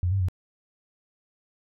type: tone with pitch steps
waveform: sine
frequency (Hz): 89 / 97.5 / 91.3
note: F2 / G2 / F#2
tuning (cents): +33 / -9 / -23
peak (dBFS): -21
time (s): 0.03-0.285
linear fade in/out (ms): 0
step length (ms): 85
effects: none